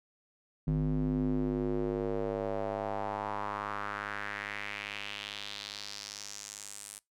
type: tone with band-pass filter sweep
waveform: square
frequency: 51.2 Hz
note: G#1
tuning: 24 cents flat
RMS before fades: -35 dBFS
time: 0.67-6.99 s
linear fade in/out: 5 ms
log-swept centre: 180 to 9300 Hz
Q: 2.7
effects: noise-tail reverb RT60 0.2 s tail -24 dB re dry